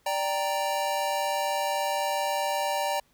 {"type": "chord", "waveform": "square", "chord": "G minor", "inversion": "second", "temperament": "equal", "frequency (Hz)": [587.3, 784, 932.3], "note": ["D5", "G5", "Bb5"], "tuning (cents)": [0, 0, 0], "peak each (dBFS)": -31, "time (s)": [0.06, 3], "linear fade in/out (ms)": 5, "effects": ["pink hiss -66 dBFS RMS until 3.13 s"]}